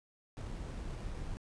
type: noise with sample-and-hold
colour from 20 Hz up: brown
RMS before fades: -41 dBFS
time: 0.37-1.37 s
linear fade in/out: 0 ms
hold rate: 7350 Hz
effects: resampled to 22050 Hz